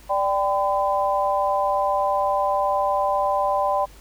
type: chord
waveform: sine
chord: G major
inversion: second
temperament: equal with one note detuned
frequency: 587.3 / 784 / 1012 Hz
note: D5 / G5 / B5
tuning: 0 / 0 / +42 cents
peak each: -23 dBFS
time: 0.09-3.86 s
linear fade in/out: 20 ms
effects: added 50 Hz sine -46 dBFS peak until 4 s + pink hiss -50 dBFS RMS until 4 s